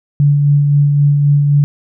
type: tone with tremolo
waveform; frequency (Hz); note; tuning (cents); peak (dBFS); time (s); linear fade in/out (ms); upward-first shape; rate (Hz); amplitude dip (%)
sine; 144.2; D3; -31; -6; 0.2-1.64; 0; sine; 3.8; 30
effects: none